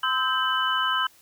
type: tone cluster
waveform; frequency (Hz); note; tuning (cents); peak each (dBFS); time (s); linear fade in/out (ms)
sine; 1028 / 1296 / 1572 / 2994; C6 / E6 / G6 / F#7; -31 / -30 / +4 / +20; -27; 0.03-1.07; 5
effects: white hiss -56 dBFS RMS until 1.21 s